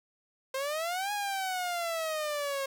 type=exponential two-way sweep; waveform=sawtooth; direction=up then down; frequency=522 to 832 to 539 Hz; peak=-27 dBFS; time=0.54-2.66 s; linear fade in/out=5 ms; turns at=1.12 s; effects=none